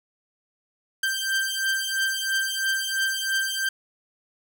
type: beating tone pair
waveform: sawtooth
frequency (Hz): 1568 / 1571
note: G6 / G6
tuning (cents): 0 / +3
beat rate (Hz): 3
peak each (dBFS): -23 / -23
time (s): 1.03-3.69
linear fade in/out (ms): 5
effects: none